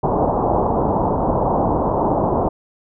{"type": "low-pass noise", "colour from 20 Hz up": "white", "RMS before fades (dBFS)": -18, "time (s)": [0.03, 2.49], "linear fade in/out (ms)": 10, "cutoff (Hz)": 960, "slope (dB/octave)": 48, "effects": []}